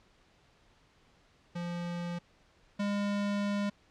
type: tone pair in turn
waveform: square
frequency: 173.5 / 203.1 Hz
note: F3 / G#3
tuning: -11 / -38 cents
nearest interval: minor third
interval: 273 cents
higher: second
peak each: -35 / -30 dBFS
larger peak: second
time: 1.55-2.19 / 2.79-3.7 s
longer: second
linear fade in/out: 10 ms
effects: pink hiss -65 dBFS RMS until 3.9 s + low-pass 5000 Hz 12 dB/octave